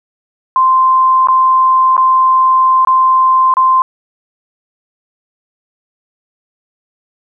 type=tone with dropouts; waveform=sine; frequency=1042 Hz; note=C6; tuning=7 cents flat; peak=-6 dBFS; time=0.56-3.82 s; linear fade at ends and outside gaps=1 ms; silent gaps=1.272-1.285 / 1.967-1.978 / 2.849-2.872 / 3.539-3.569 s; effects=none